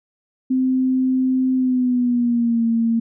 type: tone with pitch glide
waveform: sine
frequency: 258.9 to 229.3 Hz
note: C4 to A#3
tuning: -18 to -28 cents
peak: -15 dBFS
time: 0.5-3 s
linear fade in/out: 10 ms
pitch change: -210 cents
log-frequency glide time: 1.55-2.65 s
effects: none